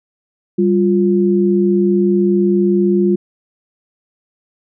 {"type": "tone pair together", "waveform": "sine", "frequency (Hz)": [196, 351.5], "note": ["G3", "F4"], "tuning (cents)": [0, 11], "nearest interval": "minor seventh", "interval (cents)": 1011, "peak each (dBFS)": -13, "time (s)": [0.58, 3.16], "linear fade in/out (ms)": 10, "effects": []}